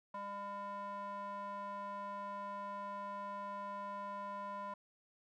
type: tone with band-pass filter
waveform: square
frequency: 201.2 Hz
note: G3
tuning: 45 cents sharp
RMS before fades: -44 dBFS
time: 0.14-4.74 s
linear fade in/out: 5 ms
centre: 930 Hz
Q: 4.6
effects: none